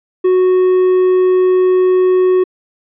triangle tone, 368.7 Hz, F#4, 6 cents flat, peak -6 dBFS, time 0.24-2.44 s, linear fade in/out 10 ms, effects resampled to 8000 Hz

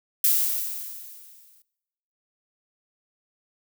violet noise with exponential decay, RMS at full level -18 dBFS, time 0.24-1.62 s, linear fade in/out 2 ms, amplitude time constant 300 ms, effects noise-tail reverb RT60 1.0 s tail -22 dB re dry

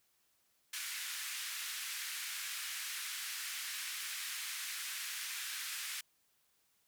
pink band-pass noise, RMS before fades -42 dBFS, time 0.73-6.01 s, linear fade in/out 5 ms, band 1600 to 15000 Hz, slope 24 dB/octave, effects white hiss -75 dBFS RMS until 6.87 s

